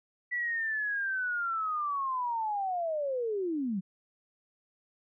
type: linear sweep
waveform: sine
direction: down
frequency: 1968 to 176.6 Hz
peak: -29 dBFS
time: 0.31-3.81 s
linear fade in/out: 20 ms
effects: none